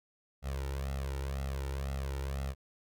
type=tone with flanger; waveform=sawtooth; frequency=67.9 Hz; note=C#2; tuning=35 cents flat; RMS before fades=-36 dBFS; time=0.42-2.55 s; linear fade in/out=50 ms; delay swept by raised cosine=1.5 to 2.19 ms; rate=2 Hz; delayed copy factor=+0.9; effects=none